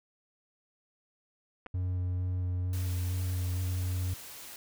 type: clicks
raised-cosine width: 0.5 ms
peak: -28 dBFS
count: 2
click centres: 1.662 / 1.666 s
type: tone with vibrato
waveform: triangle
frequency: 90.6 Hz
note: F#2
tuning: 36 cents flat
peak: -27 dBFS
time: 1.74-4.14 s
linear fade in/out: 5 ms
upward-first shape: square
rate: 2.2 Hz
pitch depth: 9 cents each way
type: noise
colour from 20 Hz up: white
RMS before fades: -46 dBFS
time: 2.73-4.56 s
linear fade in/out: 2 ms
effects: none